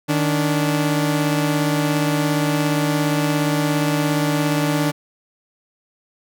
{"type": "tone pair together", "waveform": "sawtooth", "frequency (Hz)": [153.41, 289.6], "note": ["D#3", "D4"], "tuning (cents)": [-24, -24], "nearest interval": "major seventh", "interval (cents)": 1100, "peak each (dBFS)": -16, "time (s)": [0.08, 4.92], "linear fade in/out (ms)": 20, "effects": []}